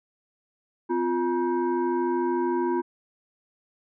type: tone with frequency modulation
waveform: sine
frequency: 350.1 Hz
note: F4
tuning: 4 cents sharp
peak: -22 dBFS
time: 0.89-2.82 s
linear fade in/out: 20 ms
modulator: 607 Hz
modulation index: 0.95
effects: none